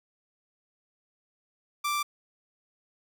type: tone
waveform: sawtooth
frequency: 1174.7 Hz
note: D6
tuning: in tune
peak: -23 dBFS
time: 1.84-2.03 s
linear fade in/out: 10 ms
effects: none